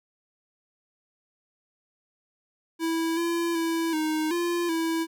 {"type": "tone with pitch steps", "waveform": "square", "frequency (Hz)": [328.1, 338.9, 330.1, 311.3, 345.7, 327.7], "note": ["E4", "E4", "E4", "D#4", "F4", "E4"], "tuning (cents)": [-8, 48, 2, 1, -18, -10], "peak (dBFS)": -25, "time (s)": [2.79, 5.07], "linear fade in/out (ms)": 50, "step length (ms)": 380, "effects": []}